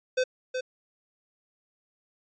square tone with echo, 511 Hz, C5, 41 cents flat, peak -23 dBFS, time 0.17-0.24 s, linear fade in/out 10 ms, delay 370 ms, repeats 1, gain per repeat -6 dB, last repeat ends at 0.61 s, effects resampled to 16000 Hz

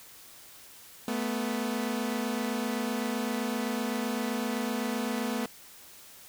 sawtooth tone pair together, 219.1 / 246.9 Hz, A3 / B3, -7 / 0 cents, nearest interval major second, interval 207 cents, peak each -28 dBFS, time 1.08-5.46 s, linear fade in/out 2 ms, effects white hiss -51 dBFS RMS until 6.28 s

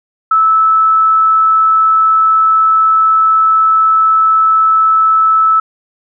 sine tone, 1308 Hz, E6, 14 cents flat, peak -6 dBFS, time 0.31-5.6 s, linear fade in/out 5 ms, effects none

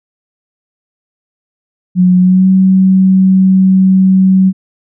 sine tone with pitch glide, 181.6 to 188.98 Hz, F#3 to F#3, -32 to +37 cents, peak -4 dBFS, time 1.95-4.53 s, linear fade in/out 50 ms, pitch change +69 cents, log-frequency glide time 2.19-2.48 s, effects none

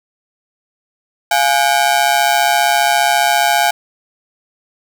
sawtooth ring-modulated tone, 766 Hz, G5, 40 cents flat, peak -4 dBFS, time 1.31-3.71 s, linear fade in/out 5 ms, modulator 67.4 Hz, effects none

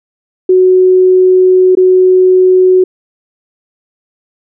sine tone with dropouts, 370 Hz, F#4, in tune, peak -3 dBFS, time 0.49-2.84 s, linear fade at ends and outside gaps 5 ms, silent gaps 1.752-1.771 s, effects none

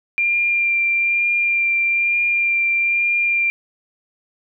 sine tone with vibrato, 2384 Hz, D7, 25 cents sharp, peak -15 dBFS, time 0.18-3.5 s, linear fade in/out 0 ms, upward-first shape sine, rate 1.1 Hz, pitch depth 12 cents each way, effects none

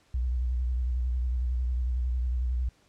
sine tone with vibrato, 61.74 Hz, B1, in tune, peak -25 dBFS, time 0.14-2.69 s, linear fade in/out 5 ms, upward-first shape square, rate 11 Hz, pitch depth 51 cents each way, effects pink hiss -64 dBFS RMS until 2.88 s + low-pass 8000 Hz 12 dB/octave

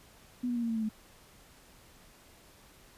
sine tone with pitch steps, 246.9 / 241.5 / 236.3 / 231.2 / 226.1 / 221.2 / 216.4 Hz, B3 / B3 / A#3 / A#3 / A3 / A3 / A3, 0 / -39 / +24 / -14 / +47 / +9 / -29 cents, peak -29 dBFS, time 0.43-0.892 s, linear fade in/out 10 ms, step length 66 ms, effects pink hiss -58 dBFS RMS until 2.97 s + resampled to 32000 Hz

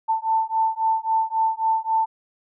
sine beating tone pair, 888 / 891.7 Hz, A5 / A5, +16 / +23 cents, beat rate 3.7 Hz, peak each -22 dBFS, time 0.08-2.06 s, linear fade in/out 20 ms, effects none

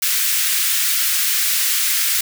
white high-pass noise, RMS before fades -18 dBFS, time 0.02-2.21 s, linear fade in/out 5 ms, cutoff 1500 Hz, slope 24 dB/octave, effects none

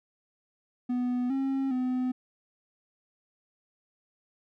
triangle tone with pitch steps, 247.4 / 269.5 / 253.6 Hz, B3 / C#4 / B3, +3 / -49 / +46 cents, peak -24 dBFS, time 0.89-2.12 s, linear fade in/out 10 ms, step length 410 ms, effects none

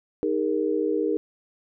sine chord, D# suspended fourth, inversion none, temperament equal with one note detuned, 311.1 / 406.1 / 466.2 Hz, D#4 / G#4 / A#4, 0 / -39 / 0 cents, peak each -26 dBFS, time 0.23-1.17 s, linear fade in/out 0 ms, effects none

